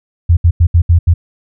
sine tone bursts at uneven times, 85.1 Hz, F2, 44 cents flat, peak -4 dBFS, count 6, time 0.29-0.37 / 0.44-0.51 / 0.6-0.67 / 0.74-0.82 / 0.89-0.99 / 1.07-1.14 s, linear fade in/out 10 ms, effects none

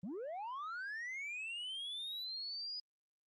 sine linear sweep, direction up, 158.9 to 4983 Hz, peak -38 dBFS, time 0.03-2.8 s, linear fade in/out 5 ms, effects tanh soft clip ceiling -40 dBFS + Opus 32 kbps

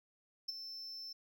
triangle tone with ADSR envelope, 5320 Hz, E8, 15 cents sharp, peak -32 dBFS, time 0.48-1.13 s, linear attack 11 ms, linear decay 17 ms, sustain -11 dB, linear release 8 ms, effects tanh soft clip ceiling -28 dBFS

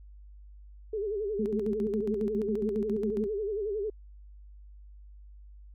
sine tone with vibrato, 415.3 Hz, G#4, in tune, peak -29 dBFS, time 0.93-3.9 s, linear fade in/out 5 ms, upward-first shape sine, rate 11 Hz, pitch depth 110 cents each way
sine tone with tremolo, 215.8 Hz, A3, 33 cents flat, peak -28 dBFS, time 1.39-3.27 s, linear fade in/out 5 ms, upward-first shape square, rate 7.3 Hz, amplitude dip 75%
effects added 50 Hz sine -47 dBFS peak until 5.74 s

